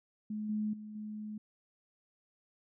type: tone with level steps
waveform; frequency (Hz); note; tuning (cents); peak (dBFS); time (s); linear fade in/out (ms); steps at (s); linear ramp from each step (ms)
sine; 212.8; G#3; +42; -35 / -31 / -43 / -39; 0.3-1.38; 5; 0.49 / 0.73 / 0.95; 5
effects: none